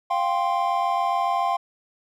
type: chord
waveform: triangle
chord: F suspended second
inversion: none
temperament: just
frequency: 698.5 / 785.8 / 1047.7 Hz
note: F5 / G5 / C6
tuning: 0 / +4 / +2 cents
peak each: -23 dBFS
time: 0.1-1.57 s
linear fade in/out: 10 ms
effects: none